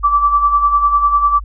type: tone with tremolo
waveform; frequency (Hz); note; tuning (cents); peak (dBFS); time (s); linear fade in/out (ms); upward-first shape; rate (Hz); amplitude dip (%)
sine; 1161; D6; -20; -7; 0.03-1.4; 20; sine; 10; 60
effects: added 50 Hz sine -25 dBFS peak until 1.44 s